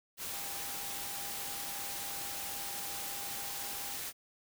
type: tone in noise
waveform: sine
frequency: 800 Hz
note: G5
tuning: 35 cents sharp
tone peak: -49 dBFS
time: 0.29-3.99 s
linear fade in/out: 50 ms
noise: white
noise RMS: -40 dBFS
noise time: 0.17-4.13 s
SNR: -12 dB
effects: none